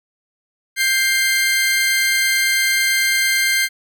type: tone pair together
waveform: sawtooth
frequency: 1583 / 2101 Hz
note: G6 / C7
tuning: +17 / +7 cents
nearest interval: perfect fourth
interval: 490 cents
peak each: -16 / -13 dBFS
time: 0.76-3.69 s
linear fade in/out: 50 ms
effects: none